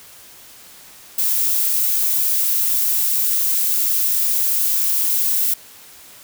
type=noise; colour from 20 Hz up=violet; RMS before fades=-18 dBFS; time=1.18-5.54 s; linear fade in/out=5 ms; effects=white hiss -43 dBFS RMS until 6.23 s